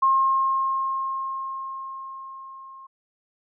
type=tone with level ramp; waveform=sine; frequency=1070 Hz; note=C6; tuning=38 cents sharp; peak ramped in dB=-15 to -41 dBFS; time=0.02-2.87 s; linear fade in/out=10 ms; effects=none